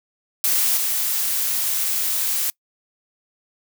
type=noise with level steps; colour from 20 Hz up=blue; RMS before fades=-19 / -22 dBFS; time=0.44-2.5 s; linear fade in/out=0 ms; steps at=0.77 s; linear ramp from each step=2 ms; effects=noise-tail reverb RT60 0.1 s tail -25 dB re dry